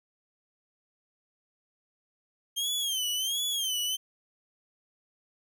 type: tone with vibrato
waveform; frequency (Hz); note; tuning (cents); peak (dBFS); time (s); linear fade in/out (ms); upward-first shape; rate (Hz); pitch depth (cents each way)
sawtooth; 3171; G7; +19; -25; 2.56-3.97; 20; sine; 1.4; 130
effects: none